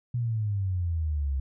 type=exponential sweep; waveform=sine; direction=down; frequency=123.47 to 66 Hz; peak=-25 dBFS; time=0.14-1.4 s; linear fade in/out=5 ms; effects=none